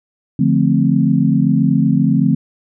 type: chord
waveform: sine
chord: D minor seventh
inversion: none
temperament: equal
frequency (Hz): 146.83 / 174.61 / 220 / 261.6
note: D3 / F3 / A3 / C4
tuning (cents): 0 / 0 / 0 / 0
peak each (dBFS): -16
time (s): 0.39-2.35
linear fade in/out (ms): 5
effects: none